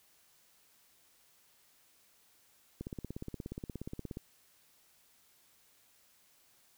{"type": "click train", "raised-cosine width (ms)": 3, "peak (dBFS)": -27, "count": 24, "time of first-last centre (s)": [2.81, 4.171], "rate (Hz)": 16.9, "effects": ["white hiss -67 dBFS RMS until 6.77 s"]}